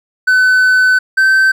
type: tone pair in turn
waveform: triangle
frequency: 1510 / 1547.1 Hz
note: F#6 / G6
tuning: +35 / -23 cents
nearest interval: unison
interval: 42 cents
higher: second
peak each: -5 dBFS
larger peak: neither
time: 0.27-0.99 / 1.17-1.52 s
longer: first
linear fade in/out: 10 ms
effects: none